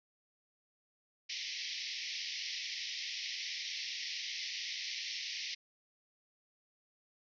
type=band-pass noise; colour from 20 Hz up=white; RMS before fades=-41 dBFS; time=1.29-5.55 s; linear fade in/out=10 ms; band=1900 to 5800 Hz; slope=96 dB/octave; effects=none